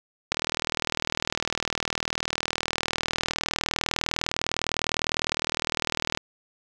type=click train; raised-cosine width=0.2 ms; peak=-7 dBFS; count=234; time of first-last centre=0.32-6.174 s; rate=39.8 Hz; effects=none